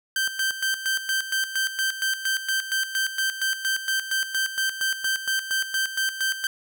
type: tone with tremolo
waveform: sawtooth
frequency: 1561 Hz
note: G6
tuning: 8 cents flat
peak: -18 dBFS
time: 0.16-6.47 s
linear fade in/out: 2 ms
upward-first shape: square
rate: 4.3 Hz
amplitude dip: 70%
effects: none